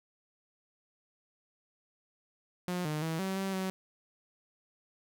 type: tone with pitch steps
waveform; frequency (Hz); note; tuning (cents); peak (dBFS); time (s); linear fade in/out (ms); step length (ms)
sawtooth; 179.2 / 152.5 / 161.8 / 191 / 193.1 / 188.8; F3 / D#3 / E3 / G3 / G3 / F#3; +45 / -34 / -32 / -45 / -26 / +35; -28; 2.68-3.7; 0; 170
effects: none